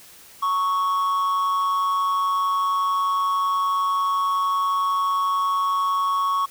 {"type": "tone with amplitude modulation", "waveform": "triangle", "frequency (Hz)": 1108.7, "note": "C#6", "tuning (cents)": 0, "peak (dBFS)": -15, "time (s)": [0.42, 6.46], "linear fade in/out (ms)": 10, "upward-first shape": "sine", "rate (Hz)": 189, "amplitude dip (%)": 50, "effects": ["white hiss -47 dBFS RMS until 6.5 s"]}